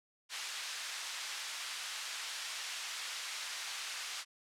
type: band-pass noise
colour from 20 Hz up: white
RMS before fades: -42 dBFS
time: 0.29-4.25 s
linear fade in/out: 50 ms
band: 1200 to 5500 Hz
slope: 12 dB/octave
effects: low-pass 12000 Hz 12 dB/octave